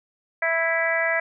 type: harmonic tone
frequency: 329.6 Hz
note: E4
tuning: in tune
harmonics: 2 / 3 / 4 / 5 / 6 / 7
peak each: -25 / -34 / -33 / -26 / -24 / -31 dBFS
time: 0.42-1.2 s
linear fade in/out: 5 ms
effects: none